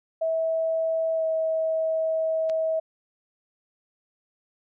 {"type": "tone with pitch glide", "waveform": "sine", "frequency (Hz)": [649, 642.3], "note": ["E5", "E5"], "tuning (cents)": [-27, -45], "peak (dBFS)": -22, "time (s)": [0.21, 2.8], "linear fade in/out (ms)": 10, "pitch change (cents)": -18, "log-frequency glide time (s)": [1.15, 1.24]}
{"type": "clicks", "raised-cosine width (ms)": 0.2, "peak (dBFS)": [-33, -23], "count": 2, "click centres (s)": [2.493, 2.498]}
{"effects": []}